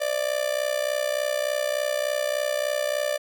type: tone with amplitude modulation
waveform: 45% pulse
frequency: 590 Hz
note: D5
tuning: 8 cents sharp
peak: -20 dBFS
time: 0-3.18 s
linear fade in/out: 20 ms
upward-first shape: sine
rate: 63.4 Hz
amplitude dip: 80%
effects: none